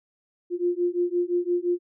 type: beating tone pair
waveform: sine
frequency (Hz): 349.2 / 355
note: F4 / F4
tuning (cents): 0 / +28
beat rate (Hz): 5.8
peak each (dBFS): -25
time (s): 0.5-1.79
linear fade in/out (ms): 50
effects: none